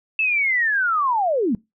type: linear sweep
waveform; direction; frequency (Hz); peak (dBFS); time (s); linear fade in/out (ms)
sine; down; 2654 to 192.6; -17; 0.19-1.55; 2
effects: noise-tail reverb RT60 0.2 s tail -23 dB re dry